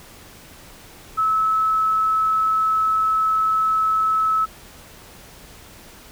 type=tone; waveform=sine; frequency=1299 Hz; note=E6; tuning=26 cents flat; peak=-16 dBFS; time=1.17-4.46 s; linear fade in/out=20 ms; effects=pink hiss -44 dBFS RMS until 6.11 s